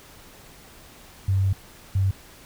sine tone bursts at uneven times, 96.4 Hz, G2, 28 cents flat, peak -18 dBFS, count 2, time 1.28-1.53 / 1.95-2.11 s, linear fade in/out 5 ms, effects pink hiss -48 dBFS RMS until 2.45 s

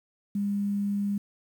sine tone, 202.1 Hz, G#3, 47 cents flat, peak -25 dBFS, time 0.35-1.18 s, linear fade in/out 5 ms, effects 9-bit

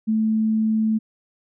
sine tone, 219.1 Hz, A3, 7 cents flat, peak -17 dBFS, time 0.07-0.99 s, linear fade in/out 20 ms, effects none

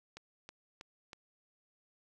click train, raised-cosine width 0.2 ms, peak -30 dBFS, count 4, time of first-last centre 0.17-1.132 s, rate 3.12 Hz, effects none

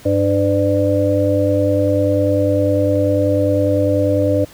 harmonic tone with a mistuned harmonic, 99 Hz, G2, 18 cents sharp, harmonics 1 / 3 / 5 / 6, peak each -18 / -18 / -18 / -18 dBFS, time 0.05-4.45 s, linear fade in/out 10 ms, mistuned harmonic 5, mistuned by +31 cents, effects pink hiss -42 dBFS RMS until 4.53 s + high-pass 60 Hz 12 dB/octave

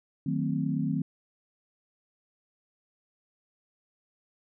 sine chord, D# diminished seventh, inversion none, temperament equal with one note detuned, 155.56 / 185 / 224.6 / 261.6 Hz, D#3 / F#3 / A3 / C4, 0 / 0 / +36 / 0 cents, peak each -30 / -33 / -33 / -31 dBFS, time 0.26-1.02 s, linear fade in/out 5 ms, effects none

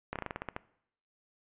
slowing click train, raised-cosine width 0.5 ms, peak -20 dBFS, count 10, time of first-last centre 0.13-0.564 s, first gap 27 ms, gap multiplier 1.14, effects noise-tail reverb RT60 0.7 s tail -20 dB re dry + resampled to 8000 Hz

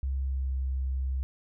sine tone with pitch glide, 66.9 to 65.79 Hz, C2 to C2, +39 to +10 cents, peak -27 dBFS, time 0.03-1.23 s, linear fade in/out 0 ms, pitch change -29 cents, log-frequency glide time 0.22-0.54 s, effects none

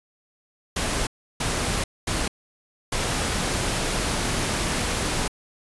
pink noise bursts at uneven times, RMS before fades -25 dBFS, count 4, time 0.76-1.07 / 1.4-1.84 / 2.07-2.28 / 2.92-5.28 s, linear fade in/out 5 ms, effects resampled to 24000 Hz

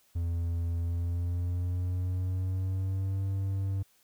triangle tone with pitch glide, 84.9 to 96.96 Hz, F2 to G2, -48 to -18 cents, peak -26 dBFS, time 0.15-3.83 s, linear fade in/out 10 ms, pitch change +230 cents, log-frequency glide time 0.8-3.23 s, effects white hiss -66 dBFS RMS until 4.03 s

